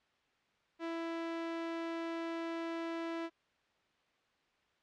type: tone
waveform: sawtooth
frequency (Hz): 331.8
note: E4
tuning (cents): +11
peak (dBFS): -33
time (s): 0.79-3.3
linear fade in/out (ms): 50
effects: white hiss -73 dBFS RMS until 4.82 s + low-pass 3000 Hz 12 dB/octave